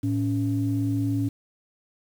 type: tone pair together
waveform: sine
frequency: 110.4 / 280.5 Hz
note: A2 / C#4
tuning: +6 / +21 cents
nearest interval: octave + major third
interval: 1615 cents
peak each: -24 dBFS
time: 0.03-1.29 s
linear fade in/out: 10 ms
effects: tanh soft clip ceiling -15 dBFS + 8-bit